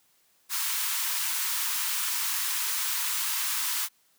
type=high-pass noise; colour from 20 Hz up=white; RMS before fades=-29 dBFS; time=0.49-3.89 s; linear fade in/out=50 ms; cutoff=880 Hz; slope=96 dB/octave; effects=white hiss -66 dBFS RMS until 4.18 s + high-pass 100 Hz 12 dB/octave